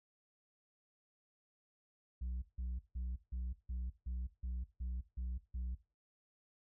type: tone bursts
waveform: sine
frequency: 61.5 Hz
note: B1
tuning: 7 cents flat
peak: -35 dBFS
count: 10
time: 2.21-5.75 s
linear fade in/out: 10 ms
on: 210 ms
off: 160 ms
effects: noise-tail reverb RT60 0.3 s tail -17 dB re dry + tanh soft clip ceiling -37 dBFS